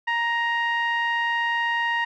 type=tone with low-pass filter; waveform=sawtooth; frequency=936 Hz; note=A#5; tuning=7 cents sharp; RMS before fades=-24 dBFS; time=0.07-2.05 s; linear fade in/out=10 ms; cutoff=2200 Hz; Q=4.8; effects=none